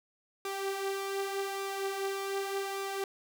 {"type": "tone with flanger", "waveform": "sawtooth", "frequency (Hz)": 392, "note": "G4", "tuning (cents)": 0, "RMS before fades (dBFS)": -35, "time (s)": [0.45, 3.04], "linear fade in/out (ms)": 2, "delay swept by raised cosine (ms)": [0.81, 6.01], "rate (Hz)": 0.85, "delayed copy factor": 0.5, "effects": []}